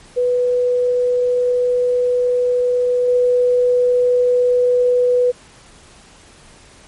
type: tone with level steps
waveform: sine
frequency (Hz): 493.9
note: B4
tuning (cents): 0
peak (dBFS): -13 / -11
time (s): 0.16-5.32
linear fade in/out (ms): 20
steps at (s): 3.08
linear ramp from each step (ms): 2
effects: pink hiss -45 dBFS RMS until 6.87 s + MP3 48 kbps